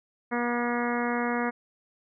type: harmonic tone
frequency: 240.2 Hz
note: B3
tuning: 48 cents flat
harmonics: 1 / 2 / 3 / 4 / 5 / 6 / 7 / 8 / 9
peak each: -29 / -32 / -34 / -35 / -36 / -37 / -37 / -38 / -39 dBFS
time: 0.31-1.51 s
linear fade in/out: 20 ms
effects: none